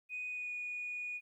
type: tone with pitch glide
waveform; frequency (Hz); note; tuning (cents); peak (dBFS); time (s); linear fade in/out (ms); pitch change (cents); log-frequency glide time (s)
sine; 2489 to 2459; D#7 to D#7; 0 to -21; -37; 0.09-1.21; 50; -21; 0.28-0.52
effects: tanh soft clip ceiling -33 dBFS + 13-bit